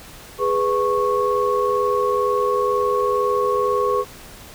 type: tone cluster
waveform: sine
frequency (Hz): 413.5 / 495.6 / 1102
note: G#4 / B4 / C#6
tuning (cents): -8 / +6 / -11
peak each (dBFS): -21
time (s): 0.38-4.05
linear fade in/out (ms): 50
effects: pink hiss -41 dBFS RMS until 4.54 s